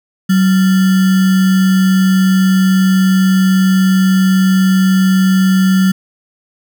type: tone with sample-and-hold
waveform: sine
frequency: 188.7 Hz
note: F#3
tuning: 34 cents sharp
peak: -7 dBFS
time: 0.29-5.92 s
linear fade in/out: 10 ms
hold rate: 1575 Hz
effects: none